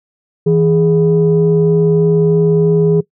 sine tone pair together, 162.9 / 414.5 Hz, E3 / G#4, -20 / -3 cents, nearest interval octave + major third, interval 1617 cents, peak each -10 dBFS, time 0.46-3.01 s, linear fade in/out 10 ms, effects noise-tail reverb RT60 0.1 s tail -20 dB re dry + tanh soft clip ceiling -2 dBFS

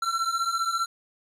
square beating tone pair, 1343 / 1358 Hz, E6 / F6, +32 / -49 cents, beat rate 15 Hz, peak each -30 / -27 dBFS, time 0.02-0.86 s, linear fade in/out 5 ms, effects low-pass 9000 Hz 12 dB/octave

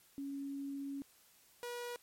sine / sawtooth tone pair in turn, 278.1 / 482.9 Hz, C#4 / B4, +6 / -39 cents, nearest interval minor seventh, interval 955 cents, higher second, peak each -39 / -37 dBFS, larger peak second, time 0.18-1.02 / 1.63-1.96 s, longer first, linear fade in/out 0 ms, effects white hiss -66 dBFS RMS until 2.02 s + MP3 64 kbps

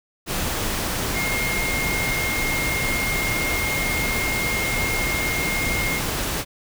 sine tone in noise, 2135 Hz, C7, 34 cents sharp, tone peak -24 dBFS, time 1.13-6.01 s, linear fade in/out 50 ms, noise pink, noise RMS -25 dBFS, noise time 0.26-6.45 s, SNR -2 dB, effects none

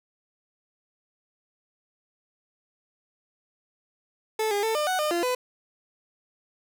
30% pulse tone with pitch steps, 436.9 / 407.2 / 445.1 / 601 / 742 / 606 / 344.4 / 501 Hz, A4 / G#4 / A4 / D5 / F#5 / D#5 / F4 / B4, -12 / -34 / +20 / +40 / +5 / -46 / -24 / +25 cents, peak -21 dBFS, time 4.39-5.35 s, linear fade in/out 5 ms, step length 120 ms, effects none

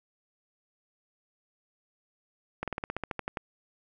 slowing click train, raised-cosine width 0.5 ms, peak -17 dBFS, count 12, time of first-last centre 2.63-3.372 s, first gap 47 ms, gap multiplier 1.07, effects none

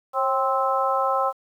harmonic tone with a mistuned harmonic, 261.6 Hz, C4, in tune, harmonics 2 / 3 / 4 / 5, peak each -25 / -25 / -25 / -25 dBFS, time 0.13-1.33 s, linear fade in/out 50 ms, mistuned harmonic 2, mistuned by +54 cents, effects 9-bit

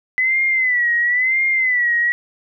sine tone with vibrato, 2002 Hz, B6, 23 cents sharp, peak -14 dBFS, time 0.18-2.12 s, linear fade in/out 0 ms, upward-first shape sine, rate 0.98 Hz, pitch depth 100 cents each way, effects none

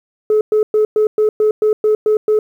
sine tone bursts, 428.3 Hz, A4, 47 cents flat, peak -8 dBFS, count 10, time 0.3-2.39 s, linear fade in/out 2 ms, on 110 ms, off 110 ms, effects tanh soft clip ceiling -7 dBFS + 8-bit

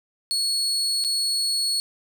35% pulse tone with dropouts, 4363 Hz, C#8, 28 cents flat, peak -20 dBFS, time 0.31-1.8 s, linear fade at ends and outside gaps 0 ms, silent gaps 1.04-1.047 s, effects none

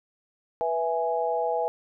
sine chord, E major, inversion second, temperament equal with one note detuned, 491.3 / 659.3 / 830.6 Hz, B4 / E5 / G#5, -9 / 0 / 0 cents, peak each -28 dBFS, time 0.61-1.68 s, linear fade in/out 0 ms, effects none

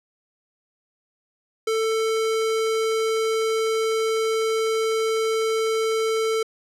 square tone, 444 Hz, A4, 16 cents sharp, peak -21 dBFS, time 1.67-6.43 s, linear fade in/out 5 ms, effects low-pass 10000 Hz 12 dB/octave

